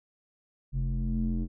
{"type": "tone with low-pass filter sweep", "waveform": "square", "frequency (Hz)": 43.62, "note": "F1", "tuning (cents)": -1, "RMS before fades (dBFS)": -29, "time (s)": [0.72, 1.48], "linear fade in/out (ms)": 50, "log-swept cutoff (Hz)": [150, 270], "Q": 5.6, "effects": []}